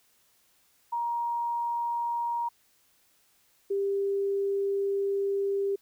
sine tone pair in turn, 943 / 396.5 Hz, A#5 / G4, +20 / +20 cents, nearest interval octave + minor third, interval 1500 cents, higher first, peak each -27 / -25 dBFS, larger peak second, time 0.92-2.49 / 3.7-5.76 s, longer second, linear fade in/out 10 ms, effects white hiss -66 dBFS RMS until 5.81 s

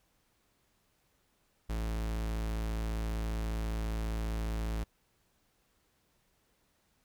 45% pulse tone, 54.8 Hz, A1, 6 cents flat, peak -32 dBFS, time 1.69-4.84 s, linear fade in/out 10 ms, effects pink hiss -73 dBFS RMS until 7.04 s

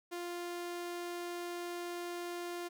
sawtooth tone, 349.2 Hz, F4, in tune, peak -35 dBFS, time 0.11-2.69 s, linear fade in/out 20 ms, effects none

